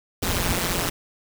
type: noise with amplitude modulation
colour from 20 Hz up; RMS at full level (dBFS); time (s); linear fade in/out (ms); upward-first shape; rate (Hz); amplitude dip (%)
pink; -20; 0.22-0.9; 10; sine; 177; 95
effects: none